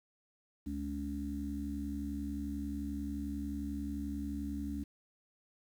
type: harmonic tone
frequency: 71.3 Hz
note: C#2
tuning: 49 cents sharp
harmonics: 1 / 3 / 4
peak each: -41 / -41 / -39 dBFS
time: 0.66-4.84 s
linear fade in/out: 10 ms
effects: 10-bit